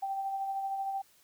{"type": "tone with tremolo", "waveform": "sine", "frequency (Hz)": 781, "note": "G5", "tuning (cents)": -7, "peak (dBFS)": -30, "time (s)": [0.02, 1.02], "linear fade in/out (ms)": 10, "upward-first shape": "sine", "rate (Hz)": 13, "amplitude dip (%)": 35, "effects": ["white hiss -64 dBFS RMS until 1.23 s"]}